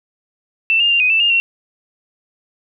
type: tone with pitch steps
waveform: sine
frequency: 2670 / 2814 / 2783 / 2500 / 2651 / 2821 / 2730 Hz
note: E7 / F7 / F7 / D#7 / E7 / F7 / F7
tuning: +22 / +12 / -7 / +8 / +9 / +17 / -40 cents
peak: -11 dBFS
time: 0.7-1.4 s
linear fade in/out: 0 ms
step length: 100 ms
effects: none